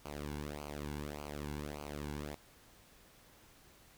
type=tone with flanger; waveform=sawtooth; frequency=73.5 Hz; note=D2; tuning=2 cents sharp; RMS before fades=-43 dBFS; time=0.05-2.35 s; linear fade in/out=5 ms; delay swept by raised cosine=0.54 to 1.64 ms; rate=1.7 Hz; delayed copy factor=-0.85; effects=pink hiss -62 dBFS RMS until 3.97 s